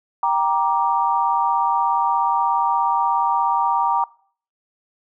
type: chord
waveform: sine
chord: G minor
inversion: none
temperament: just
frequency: 784 / 940.8 / 1176 Hz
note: G5 / Bb5 / D6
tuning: 0 / +16 / +2 cents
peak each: -22 / -18 / -23 dBFS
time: 0.23-4.04 s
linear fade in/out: 2 ms
effects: noise-tail reverb RT60 0.5 s tail -22 dB re dry